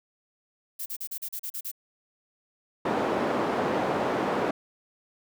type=noise bursts; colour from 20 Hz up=violet; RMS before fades=-34 dBFS; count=9; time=0.79-1.716 s; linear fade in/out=10 ms; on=70 ms; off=37 ms
type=band-pass noise; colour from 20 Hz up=white; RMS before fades=-27 dBFS; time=2.85-4.51 s; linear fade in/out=5 ms; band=210 to 730 Hz; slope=12 dB/octave
effects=none